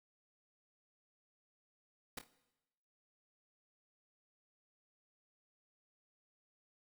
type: noise with echo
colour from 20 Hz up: pink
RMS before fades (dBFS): -43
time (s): 2.17-2.19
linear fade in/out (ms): 5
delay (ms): 26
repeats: 3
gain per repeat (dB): -10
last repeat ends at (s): 2.268
effects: noise-tail reverb RT60 1.0 s tail -17 dB re dry